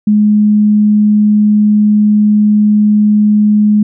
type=tone; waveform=sine; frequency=210 Hz; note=G#3; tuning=19 cents sharp; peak=-5 dBFS; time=0.07-3.83 s; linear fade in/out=5 ms; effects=none